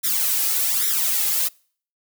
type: noise with flanger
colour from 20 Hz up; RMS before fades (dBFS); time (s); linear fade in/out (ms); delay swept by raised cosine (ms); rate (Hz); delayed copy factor
blue; -21; 0.03-1.49; 20; 0.53 to 2.43; 1.2; +1
effects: noise-tail reverb RT60 0.5 s tail -26 dB re dry